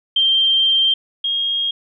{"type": "tone pair in turn", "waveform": "sine", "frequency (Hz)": [3158, 3252], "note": ["G7", "G#7"], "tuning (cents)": [12, -37], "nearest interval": "minor second", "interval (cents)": 51, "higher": "second", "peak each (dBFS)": [-12, -17], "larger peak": "first", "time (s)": [[0.16, 0.94], [1.24, 1.71]], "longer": "first", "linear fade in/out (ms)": 5, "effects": []}